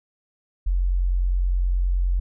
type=tone; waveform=sine; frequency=44.9 Hz; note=F1; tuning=49 cents sharp; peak=-18 dBFS; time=0.66-2.2 s; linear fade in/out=10 ms; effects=none